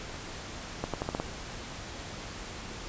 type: accelerating click train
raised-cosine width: 1 ms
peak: -16 dBFS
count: 6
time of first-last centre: 0.84-1.2 s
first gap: 97 ms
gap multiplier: 0.85
effects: pink hiss -41 dBFS RMS until 2.88 s + resampled to 16000 Hz